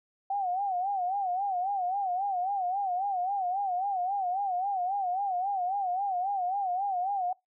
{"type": "tone with vibrato", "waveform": "sine", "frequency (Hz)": 759, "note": "F#5", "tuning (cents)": 44, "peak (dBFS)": -27, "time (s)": [0.3, 7.33], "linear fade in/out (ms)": 5, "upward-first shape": "sine", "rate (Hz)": 3.7, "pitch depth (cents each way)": 120, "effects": ["noise-tail reverb RT60 0.2 s tail -24 dB re dry"]}